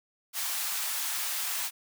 white high-pass noise, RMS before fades -32 dBFS, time 0.33-1.71 s, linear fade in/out 50 ms, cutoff 760 Hz, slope 24 dB/octave, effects none

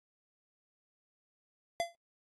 square tone with exponential decay, 683 Hz, F5, 39 cents flat, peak -27 dBFS, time 1.8-1.95 s, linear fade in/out 0 ms, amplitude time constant 32 ms, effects low-pass 10000 Hz 12 dB/octave + AAC 32 kbps

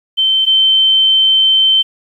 sine tone pair in turn, 3097 / 3097 Hz, G7 / G7, -22 / -22 cents, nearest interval unison, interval 0 cents, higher neither, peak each -9 / -7 dBFS, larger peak second, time 0.17-0.46 / 0.46-1.83 s, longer second, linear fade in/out 20 ms, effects 8-bit

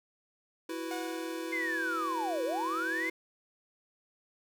square chord, E suspended second, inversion none, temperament equal, 329.6 / 370 / 493.9 Hz, E4 / F#4 / B4, 0 / 0 / 0 cents, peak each -38 / -43 / -43 dBFS, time 0.69-3.1 s, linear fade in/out 5 ms
sawtooth tone with exponential decay, 729 Hz, F#5, 26 cents flat, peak -33 dBFS, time 0.91-1.93 s, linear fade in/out 1 ms, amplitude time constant 220 ms
sine linear two-way sweep, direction down then up, 2126 to 466.2 to 2126 Hz, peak -31 dBFS, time 1.52-3.1 s, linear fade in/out 10 ms, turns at 2.44 s
effects none

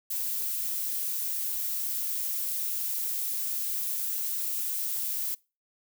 violet noise, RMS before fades -31 dBFS, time 0.1-5.35 s, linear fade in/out 10 ms, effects noise-tail reverb RT60 0.3 s tail -24 dB re dry

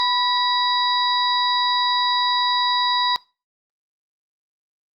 harmonic tone with a mistuned harmonic, 970 Hz, B5, 31 cents flat, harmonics 1 / 2 / 4 / 5, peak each -20 / -29 / -22 / -26 dBFS, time 0-3.16 s, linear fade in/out 0 ms, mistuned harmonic 1, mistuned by +36 cents, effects noise-tail reverb RT60 0.3 s tail -22 dB re dry + Opus 32 kbps

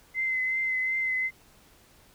sine tone with vibrato, 2057 Hz, C7, 30 cents flat, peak -25 dBFS, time 0.14-1.31 s, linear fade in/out 50 ms, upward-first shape triangle, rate 2.7 Hz, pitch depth 25 cents each way, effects pink hiss -58 dBFS RMS until 2.14 s

